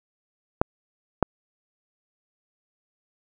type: clicks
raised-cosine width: 1 ms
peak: -3 dBFS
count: 2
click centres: 0.615 / 1.227 s
effects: none